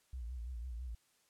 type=tone with vibrato; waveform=sine; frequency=60.4 Hz; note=B1; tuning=38 cents flat; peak=-40 dBFS; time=0.13-0.95 s; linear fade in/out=5 ms; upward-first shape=sine; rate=6 Hz; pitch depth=120 cents each way; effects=white hiss -73 dBFS RMS until 1.29 s + low-pass 11000 Hz 12 dB/octave